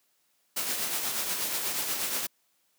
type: noise with tremolo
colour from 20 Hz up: white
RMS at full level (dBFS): -29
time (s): 0.56-2.27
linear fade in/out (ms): 10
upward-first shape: triangle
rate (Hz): 8.3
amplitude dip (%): 45
effects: white hiss -71 dBFS RMS until 2.78 s + high-pass 150 Hz 12 dB/octave